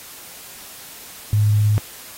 sine tone, 105.1 Hz, G#2, 21 cents sharp, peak -13 dBFS, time 1.33-1.78 s, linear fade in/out 0 ms, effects white hiss -39 dBFS RMS until 2.17 s + AAC 48 kbps

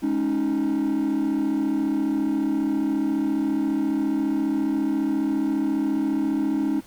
triangle chord, Ab suspended fourth, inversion none, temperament just, 207.7 / 276.9 / 311.5 Hz, Ab3 / Db4 / Eb4, 0 / -2 / +2 cents, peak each -26 / -21 / -21 dBFS, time 0.02-6.81 s, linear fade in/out 20 ms, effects tanh soft clip ceiling -15 dBFS + pink hiss -51 dBFS RMS until 6.86 s

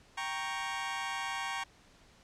20% pulse chord, G diminished, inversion none, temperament equal, 784 / 932.3 / 1108.7 Hz, G5 / Bb5 / Db6, 0 / 0 / 0 cents, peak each -34 dBFS, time 0.17-1.64 s, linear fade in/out 10 ms, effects pink hiss -61 dBFS RMS until 2.23 s + low-pass 7000 Hz 12 dB/octave

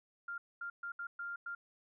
sine tone bursts at uneven times, 1396.9 Hz, F6, in tune, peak -39 dBFS, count 6, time 0.28-0.38 / 0.61-0.7 / 0.83-0.92 / 0.99-1.07 / 1.19-1.36 / 1.46-1.55 s, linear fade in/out 5 ms, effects none

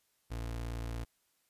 30% pulse tone, 57.5 Hz, A#1, 23 cents flat, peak -34 dBFS, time 0.3-1.05 s, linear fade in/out 20 ms, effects white hiss -75 dBFS RMS until 1.49 s + resampled to 32000 Hz

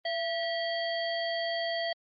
harmonic tone with a mistuned harmonic, 648 Hz, E5, 30 cents flat, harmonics 1 / 3 / 5 / 7, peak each -31 / -36 / -38 / -39 dBFS, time 0.05-1.93 s, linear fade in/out 5 ms, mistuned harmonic 1, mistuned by +69 cents, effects Opus 24 kbps

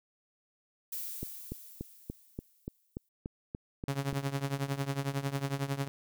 violet noise with exponential decay, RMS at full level -37 dBFS, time 0.92-3.09 s, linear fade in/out 5 ms, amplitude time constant 470 ms
click train, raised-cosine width 3 ms, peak -24 dBFS, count 11, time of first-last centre 1.23-4.129 s, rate 3.45 Hz
sawtooth tone with tremolo, 138.59 Hz, C#3, in tune, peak -24 dBFS, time 3.88-5.88 s, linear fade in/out 0 ms, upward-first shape triangle, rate 11 Hz, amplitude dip 90%
effects none

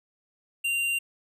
triangle tone with hard clipping, 2775 Hz, F7, 12 cents flat, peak -26 dBFS, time 0.64-0.99 s, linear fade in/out 10 ms, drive 13 dB, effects none

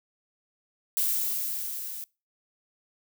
violet noise with level ramp, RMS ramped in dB -25 to -38 dBFS, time 0.97-2.04 s, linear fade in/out 0 ms, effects noise-tail reverb RT60 0.3 s tail -25 dB re dry

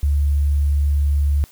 sine tone with sample-and-hold, 71.9 Hz, D2, 36 cents flat, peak -14 dBFS, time 0.03-1.44 s, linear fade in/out 0 ms, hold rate 11025 Hz, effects white hiss -49 dBFS RMS until 1.51 s

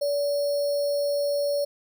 sine tone with sample-and-hold, 573 Hz, D5, 43 cents flat, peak -22 dBFS, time 0.01-1.65 s, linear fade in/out 10 ms, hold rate 4900 Hz, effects none

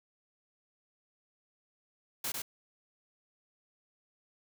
white noise with echo, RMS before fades -35 dBFS, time 2.24-2.32 s, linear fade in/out 5 ms, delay 100 ms, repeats 1, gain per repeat -3 dB, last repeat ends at 2.42 s, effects none

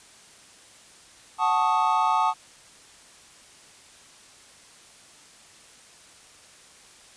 triangle chord, D# half-diminished seventh, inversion first, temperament equal, 740 / 880 / 1108.7 / 1244.5 Hz, F#5 / A5 / C#6 / D#6, 0 / 0 / 0 / 0 cents, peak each -25 / -21 / -25 / -24 dBFS, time 1.38-2.34 s, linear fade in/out 50 ms, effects white hiss -51 dBFS RMS until 7.16 s + resampled to 22050 Hz

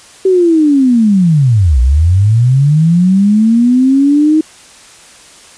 sine linear two-way sweep, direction down then up, 385.6 to 58.6 to 316.3 Hz, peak -5 dBFS, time 0.25-4.41 s, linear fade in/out 5 ms, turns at 1.8 s, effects white hiss -38 dBFS RMS until 5.57 s + resampled to 22050 Hz

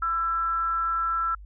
sine tone with frequency modulation, 1336 Hz, E6, 23 cents sharp, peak -23 dBFS, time 0.02-1.35 s, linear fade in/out 5 ms, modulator 313 Hz, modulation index 0.26, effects added 50 Hz sine -41 dBFS peak until 1.45 s

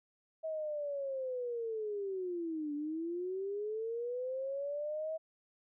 sine linear two-way sweep, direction down then up, 644 to 289 to 644 Hz, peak -35 dBFS, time 0.43-5.18 s, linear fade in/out 20 ms, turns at 2.74 s, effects none

